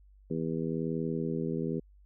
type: harmonic tone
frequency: 81 Hz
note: E2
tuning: 30 cents flat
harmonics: 2 / 3 / 4 / 5 / 6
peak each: -34 / -35 / -38 / -36 / -40 dBFS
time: 0.3-1.8 s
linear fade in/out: 10 ms
effects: added 49 Hz sine -55 dBFS peak until 2.05 s